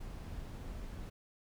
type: noise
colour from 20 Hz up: brown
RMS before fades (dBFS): -44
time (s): 0-1.1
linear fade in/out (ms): 10
effects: none